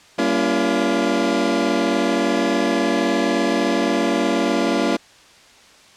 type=chord; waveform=25% pulse; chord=G diminished seventh; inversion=none; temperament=just; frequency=196 / 235.2 / 282.2 / 338.7 Hz; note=G3 / Bb3 / Db4 / Fb4; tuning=0 / +16 / +31 / +47 cents; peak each=-22 / -19 / -18 / -18 dBFS; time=0.18-4.97 s; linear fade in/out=10 ms; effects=white hiss -48 dBFS RMS until 5.96 s + low-pass 6000 Hz 12 dB/octave